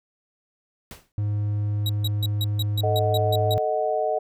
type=noise with exponential decay; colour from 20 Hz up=pink; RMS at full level=-37 dBFS; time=0.91-1.12 s; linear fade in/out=1 ms; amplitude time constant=44 ms
type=tone; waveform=triangle; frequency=103.83 Hz; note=G#2; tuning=in tune; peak=-20 dBFS; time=1.18-3.58 s; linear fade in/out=0 ms
type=tone bursts; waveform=45% pulse; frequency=3840 Hz; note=B7; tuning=49 cents flat; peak=-26 dBFS; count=10; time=1.86-3.54 s; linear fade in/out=2 ms; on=33 ms; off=150 ms
type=chord; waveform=sine; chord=D# diminished; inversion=second; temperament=equal; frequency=440 / 622.3 / 740 Hz; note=A4 / D#5 / F#5; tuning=0 / 0 / 0 cents; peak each=-27 / -24 / -26 dBFS; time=2.83-4.19 s; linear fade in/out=10 ms
effects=none